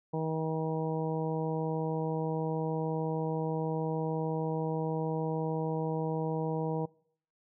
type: harmonic tone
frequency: 159.2 Hz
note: D#3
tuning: 40 cents sharp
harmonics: 1 / 2 / 3 / 4 / 5 / 6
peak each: -33 / -38 / -35 / -42 / -41 / -41 dBFS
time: 0.13-6.86 s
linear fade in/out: 10 ms
effects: noise-tail reverb RT60 0.6 s tail -24 dB re dry